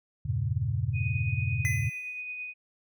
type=chord; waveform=sine; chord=E diminished seventh; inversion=none; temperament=equal; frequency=82.41 / 98 / 116.54 / 138.59 Hz; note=E2 / G2 / Bb2 / Db3; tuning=0 / 0 / 0 / 0 cents; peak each=-35 / -31 / -30 / -32 dBFS; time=0.25-1.9 s; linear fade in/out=10 ms
type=tone with tremolo; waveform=sine; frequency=2489 Hz; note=D#7; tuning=in tune; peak=-33 dBFS; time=0.93-2.54 s; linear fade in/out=50 ms; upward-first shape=triangle; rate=8.9 Hz; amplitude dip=35%
type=tone with exponential decay; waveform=square; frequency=2019 Hz; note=B6; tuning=38 cents sharp; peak=-27 dBFS; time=1.65-2.21 s; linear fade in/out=0 ms; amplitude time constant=120 ms
effects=none